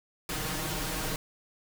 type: noise with comb filter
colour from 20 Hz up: pink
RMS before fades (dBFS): -33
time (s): 0.29-1.16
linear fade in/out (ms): 2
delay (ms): 6.4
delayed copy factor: +0.95
effects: none